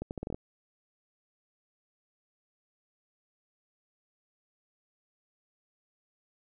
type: accelerating click train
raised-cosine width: 2 ms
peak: -22 dBFS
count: 8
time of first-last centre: 0.02-0.345 s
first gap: 89 ms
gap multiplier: 0.77
effects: none